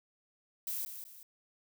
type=noise with echo; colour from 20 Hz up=violet; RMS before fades=-37 dBFS; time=0.67-0.85 s; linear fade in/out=2 ms; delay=190 ms; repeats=2; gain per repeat=-8 dB; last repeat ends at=1.23 s; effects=none